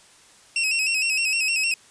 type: tone with vibrato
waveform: sawtooth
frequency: 2637 Hz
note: E7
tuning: in tune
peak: -17 dBFS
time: 0.56-1.74 s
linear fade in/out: 2 ms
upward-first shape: square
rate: 6.5 Hz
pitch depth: 57 cents each way
effects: white hiss -52 dBFS RMS until 1.9 s + resampled to 22050 Hz